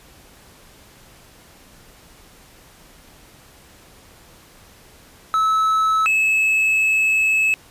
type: tone pair in turn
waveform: triangle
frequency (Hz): 1300 / 2594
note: E6 / E7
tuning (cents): -24 / -28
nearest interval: octave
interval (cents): 1196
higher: second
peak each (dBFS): -13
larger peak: neither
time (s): 5.34-6.06 / 6.06-7.54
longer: second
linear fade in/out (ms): 0
effects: pink hiss -48 dBFS RMS until 7.7 s + resampled to 32000 Hz